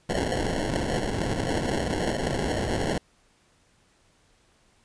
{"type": "noise with sample-and-hold", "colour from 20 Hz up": "white", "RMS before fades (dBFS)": -27, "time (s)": [0.09, 2.98], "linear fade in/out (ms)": 5, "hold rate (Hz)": 1225, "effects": ["pink hiss -63 dBFS RMS until 4.84 s", "resampled to 22050 Hz"]}